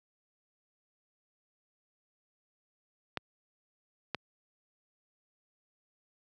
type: clicks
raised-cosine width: 0.3 ms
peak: -16 dBFS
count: 2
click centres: 3.173 / 4.147 s
effects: high-pass 100 Hz 12 dB/octave